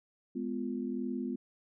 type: chord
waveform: sine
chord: F diminished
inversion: first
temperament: just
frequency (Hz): 209.5 / 251.4 / 349.2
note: Ab3 / Cb4 / F4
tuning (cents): +15 / +31 / 0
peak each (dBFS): -38 / -35 / -40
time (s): 0.35-1.36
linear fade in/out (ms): 10
effects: none